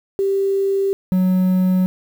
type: tone pair in turn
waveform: sine / triangle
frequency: 392 / 185 Hz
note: G4 / F#3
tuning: 0 / 0 cents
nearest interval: octave + minor second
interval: 1300 cents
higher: first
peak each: -15 / -11 dBFS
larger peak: second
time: 0.19-0.93 / 1.12-1.86 s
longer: neither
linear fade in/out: 0 ms
effects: 7-bit